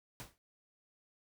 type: noise with exponential decay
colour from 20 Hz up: pink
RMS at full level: -43 dBFS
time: 0.2-0.38 s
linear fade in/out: 0 ms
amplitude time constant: 38 ms
effects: none